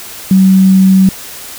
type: tone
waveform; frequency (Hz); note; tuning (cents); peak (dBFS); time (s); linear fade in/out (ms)
sine; 190; F#3; +46; -3; 0.31-1.09; 2
effects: white hiss -28 dBFS RMS until 1.58 s